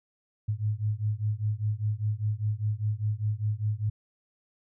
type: beating tone pair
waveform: sine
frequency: 103.83 / 108.83 Hz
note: G#2 / A2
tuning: 0 / -19 cents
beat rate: 5 Hz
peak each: -29 dBFS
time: 0.48-3.9 s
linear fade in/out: 10 ms
effects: none